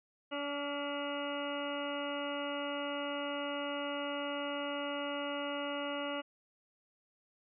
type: harmonic tone with a mistuned harmonic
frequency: 286.9 Hz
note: D4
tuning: 40 cents flat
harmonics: 1 / 2 / 3 / 4 / 5 / 7 / 8 / 9 / 10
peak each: -41 / -39 / -46 / -45 / -45 / -48 / -53 / -52 / -44 dBFS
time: 0.31-6.22 s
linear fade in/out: 20 ms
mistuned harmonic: 5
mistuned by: -31 cents
effects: none